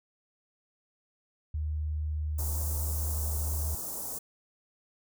sine tone with pitch glide, 76.4 to 75.7 Hz, D#2 to D#2, -31 to -47 cents, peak -29 dBFS, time 1.54-3.75 s, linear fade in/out 5 ms, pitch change -16 cents, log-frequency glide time 2.13-2.96 s
white band-stop noise, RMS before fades -37 dBFS, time 2.38-4.19 s, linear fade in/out 10 ms, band 1000 to 6500 Hz, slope 24 dB/octave
effects none

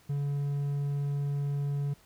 triangle tone, 142.4 Hz, C#3, 47 cents sharp, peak -26 dBFS, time 0.09-1.94 s, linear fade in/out 10 ms, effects pink hiss -61 dBFS RMS until 2.05 s

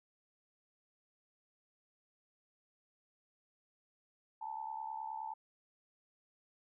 sine tone with amplitude modulation, 880 Hz, A5, in tune, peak -36 dBFS, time 4.41-5.34 s, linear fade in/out 10 ms, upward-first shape sine, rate 69.6 Hz, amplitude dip 80%, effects none

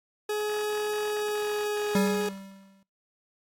40% pulse tone with pitch glide, 421.2 to 417.1 Hz, G#4 to G#4, +24 to +7 cents, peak -26 dBFS, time 0.29-2.29 s, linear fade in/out 5 ms, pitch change -17 cents, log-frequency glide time 1.01-1.87 s
square tone with exponential decay, 194.7 Hz, G3, 12 cents flat, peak -21 dBFS, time 1.95-2.83 s, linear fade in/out 2 ms, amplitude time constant 190 ms
effects noise-tail reverb RT60 0.2 s tail -22 dB re dry + AAC 64 kbps

